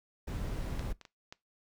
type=noise; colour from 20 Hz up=brown; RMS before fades=-36 dBFS; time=0.27-0.93 s; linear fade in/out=10 ms
type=clicks; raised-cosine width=0.2 ms; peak=-25 / -32 / -32 / -27 dBFS; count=4; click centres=0.794 / 1.013 / 1.052 / 1.325 s
effects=noise-tail reverb RT60 0.2 s tail -21 dB re dry